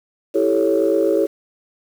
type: chord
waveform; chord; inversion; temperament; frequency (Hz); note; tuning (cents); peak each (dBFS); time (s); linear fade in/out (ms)
sine; A dominant seventh; second; equal; 329.6 / 392 / 440 / 554.4; E4 / G4 / A4 / C#5; 0 / 0 / 0 / 0; -19; 0.34-1.27; 20
effects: tanh soft clip ceiling -6 dBFS + 7-bit